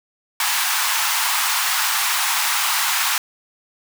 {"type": "high-pass noise", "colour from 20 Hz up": "pink", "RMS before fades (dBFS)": -20, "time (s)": [0.4, 3.18], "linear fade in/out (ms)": 2, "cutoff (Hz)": 840, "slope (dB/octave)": 48, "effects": []}